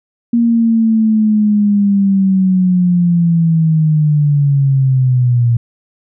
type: linear sweep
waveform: sine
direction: down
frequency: 236 to 116.8 Hz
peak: -8 dBFS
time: 0.33-5.57 s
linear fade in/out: 5 ms
effects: none